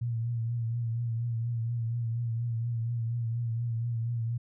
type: tone with vibrato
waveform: sine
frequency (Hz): 116.54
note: A#2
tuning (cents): 0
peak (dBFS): -28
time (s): 0.01-4.38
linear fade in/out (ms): 10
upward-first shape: triangle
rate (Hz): 4.2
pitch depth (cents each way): 57
effects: none